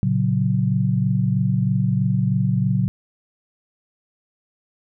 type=chord; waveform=sine; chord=F# major; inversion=first; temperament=just; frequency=115.62 / 138.75 / 185 Hz; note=A#2 / C#3 / F#3; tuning=-14 / +2 / 0 cents; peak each=-21 dBFS; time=0.03-2.88 s; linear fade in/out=0 ms; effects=none